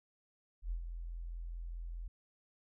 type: tone with ADSR envelope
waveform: sine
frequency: 42.38 Hz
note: E1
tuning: 49 cents sharp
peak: -33 dBFS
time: 0.62-2.08 s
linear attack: 90 ms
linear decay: 92 ms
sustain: -7 dB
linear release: 6 ms
effects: none